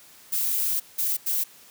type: noise bursts at uneven times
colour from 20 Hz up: violet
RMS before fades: -25 dBFS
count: 3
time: 0.32-0.8 / 0.98-1.17 / 1.26-1.44 s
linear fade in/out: 10 ms
effects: white hiss -51 dBFS RMS until 1.7 s + high-pass 60 Hz 12 dB/octave